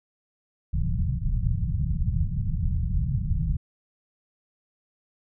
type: low-pass noise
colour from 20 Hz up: pink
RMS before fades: -25 dBFS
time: 0.73-3.57 s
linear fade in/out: 5 ms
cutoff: 170 Hz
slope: 48 dB/octave
effects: none